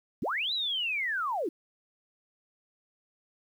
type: linear two-way sweep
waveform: sine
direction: up then down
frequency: 114.3 to 4023 to 284.7 Hz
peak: -28 dBFS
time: 0.22-1.49 s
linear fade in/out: 5 ms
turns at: 0.53 s
effects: 10-bit